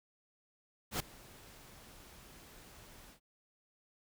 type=noise with ADSR envelope; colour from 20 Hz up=pink; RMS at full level=-33 dBFS; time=0.91-3.2 s; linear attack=90 ms; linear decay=4 ms; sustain=-23 dB; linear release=100 ms; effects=none